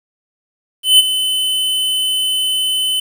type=tone with ADSR envelope; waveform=square; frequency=3033 Hz; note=F#7; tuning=42 cents sharp; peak=-4 dBFS; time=0.83-3 s; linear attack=160 ms; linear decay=25 ms; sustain=-11 dB; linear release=5 ms; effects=7-bit